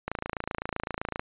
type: click train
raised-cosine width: 0.5 ms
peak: -15 dBFS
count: 32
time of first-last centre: 0.08-1.195 s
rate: 27.8 Hz
effects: resampled to 8000 Hz